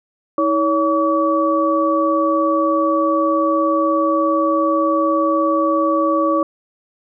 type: tone cluster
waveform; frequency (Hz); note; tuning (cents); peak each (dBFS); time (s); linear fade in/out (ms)
sine; 320.3 / 563 / 1141; E4 / C#5 / C#6; -50 / +27 / +50; -18; 0.38-6.43; 2
effects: none